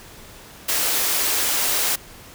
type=high-pass noise; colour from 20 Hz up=white; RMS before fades=-21 dBFS; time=0.68-1.96 s; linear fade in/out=10 ms; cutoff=280 Hz; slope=24 dB/octave; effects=pink hiss -43 dBFS RMS until 2.34 s